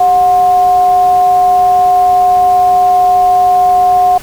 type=tone with frequency modulation; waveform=sine; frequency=726 Hz; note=F#5; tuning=33 cents flat; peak=-5 dBFS; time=0-4.18 s; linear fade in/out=5 ms; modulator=333 Hz; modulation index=0.23; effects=pink hiss -31 dBFS RMS until 4.22 s